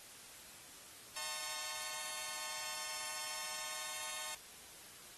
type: chord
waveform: 5% pulse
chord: D# diminished seventh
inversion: none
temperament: just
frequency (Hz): 622.3 / 746.7 / 896 / 1075.3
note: D#5 / F#5 / A5 / C6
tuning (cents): 0 / +16 / +31 / +47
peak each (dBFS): -39 / -40 / -34 / -34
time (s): 1.16-4.35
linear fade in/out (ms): 5
effects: white hiss -55 dBFS RMS until 5.17 s + AAC 32 kbps